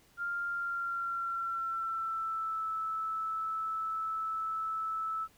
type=tone with pitch glide; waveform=sine; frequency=1396.9 to 1310.9 Hz; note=F6 to E6; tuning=0 to -10 cents; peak=-32 dBFS; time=0.17-5.28 s; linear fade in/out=50 ms; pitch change=-110 cents; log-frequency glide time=0.47-2.67 s; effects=pink hiss -64 dBFS RMS until 5.37 s